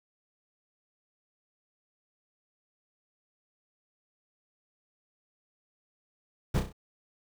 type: noise with echo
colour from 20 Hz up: brown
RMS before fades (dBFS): -26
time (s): 6.54-6.6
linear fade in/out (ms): 10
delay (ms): 32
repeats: 4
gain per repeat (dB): -6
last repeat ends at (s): 6.728
effects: none